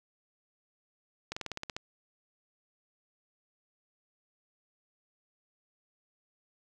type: slowing click train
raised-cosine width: 0.2 ms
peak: -19 dBFS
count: 9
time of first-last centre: 1.32-1.765 s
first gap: 45 ms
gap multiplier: 1.06
effects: none